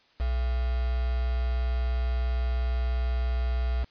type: tone with quantisation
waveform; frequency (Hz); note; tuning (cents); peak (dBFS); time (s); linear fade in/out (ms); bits
sine; 61.5; B1; -7; -24; 0.19-3.85; 20; 6
effects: white hiss -62 dBFS RMS until 3.9 s + resampled to 11025 Hz